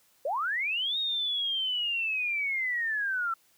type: linear two-way sweep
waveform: sine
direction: up then down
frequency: 504 to 3762 to 1322 Hz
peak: -27 dBFS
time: 0.25-3.34 s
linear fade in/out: 5 ms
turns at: 0.98 s
effects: white hiss -65 dBFS RMS until 3.57 s + high-pass 80 Hz 12 dB/octave